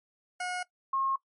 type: tone pair in turn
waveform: 20% pulse / sine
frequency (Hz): 724 / 1077.6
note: F#5 / C#6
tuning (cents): -38 / -49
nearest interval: perfect fifth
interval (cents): 689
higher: second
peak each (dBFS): -27 / -26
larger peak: second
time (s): 0.4-0.63 / 0.93-1.16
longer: neither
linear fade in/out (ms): 5
effects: noise-tail reverb RT60 0.1 s tail -19 dB re dry + MP3 48 kbps